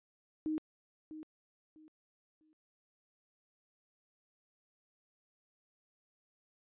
sine tone with echo, 311.1 Hz, D#4, in tune, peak -32 dBFS, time 0.46-0.58 s, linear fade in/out 0 ms, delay 650 ms, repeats 3, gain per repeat -12 dB, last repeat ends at 2.53 s, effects resampled to 8000 Hz

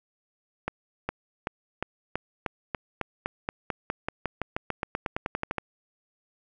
accelerating click train, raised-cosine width 0.5 ms, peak -13 dBFS, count 26, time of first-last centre 0.68-5.583 s, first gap 410 ms, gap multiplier 0.93, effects none

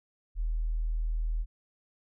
sine tone, 40 Hz, D#1, 49 cents sharp, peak -27 dBFS, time 0.35-1.46 s, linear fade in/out 50 ms, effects none

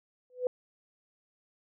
sine tone with exponential growth, 500 Hz, B4, 21 cents sharp, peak -22 dBFS, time 0.3-0.47 s, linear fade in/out 1 ms, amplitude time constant 35 ms, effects none

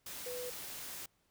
sine tone in noise, 495.1 Hz, B4, 4 cents sharp, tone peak -40 dBFS, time 0.26-0.5 s, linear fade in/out 5 ms, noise white, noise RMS -45 dBFS, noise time 0.06-1.06 s, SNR +2 dB, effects pink hiss -75 dBFS RMS until 1.3 s

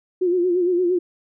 sine tone with vibrato, 356.8 Hz, F4, 37 cents sharp, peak -16 dBFS, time 0.21-0.99 s, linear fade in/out 10 ms, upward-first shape sine, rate 8.7 Hz, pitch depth 65 cents each way, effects none

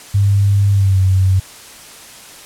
sine tone with pitch glide, 100.1 to 94.48 Hz, G2 to F#2, +37 to +37 cents, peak -9 dBFS, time 0.14-1.4 s, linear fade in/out 10 ms, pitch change -100 cents, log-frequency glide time 0.72-1 s, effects white hiss -37 dBFS RMS until 2.45 s + low-pass 11000 Hz 12 dB/octave

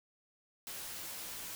white noise with comb filter, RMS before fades -44 dBFS, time 0.67-1.55 s, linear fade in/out 0 ms, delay 14 ms, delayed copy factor -0.5, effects none

